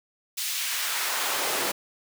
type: noise with high-pass filter sweep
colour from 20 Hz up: pink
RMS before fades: -28 dBFS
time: 0.37-1.72 s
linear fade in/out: 10 ms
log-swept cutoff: 3600 to 350 Hz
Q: 0.81
effects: none